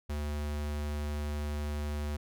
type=tone; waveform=square; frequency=74 Hz; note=D2; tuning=14 cents sharp; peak=-33 dBFS; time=0.09-2.17 s; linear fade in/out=10 ms; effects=none